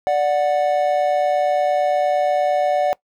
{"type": "tone pair together", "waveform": "triangle", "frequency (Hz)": [587.3, 735.9], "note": ["D5", "F#5"], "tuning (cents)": [0, -10], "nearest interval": "major third", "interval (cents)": 390, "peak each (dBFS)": -16, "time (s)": [0.07, 2.93], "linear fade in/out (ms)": 0, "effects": ["noise-tail reverb RT60 0.1 s tail -21 dB re dry"]}